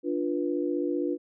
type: chord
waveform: sine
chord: B diminished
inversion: first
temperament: equal with one note detuned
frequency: 293.7 / 349.2 / 488.5 Hz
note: D4 / F4 / B4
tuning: 0 / 0 / -19 cents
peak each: -29 / -29 / -33 dBFS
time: 0.03-1.18 s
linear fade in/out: 50 ms
effects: none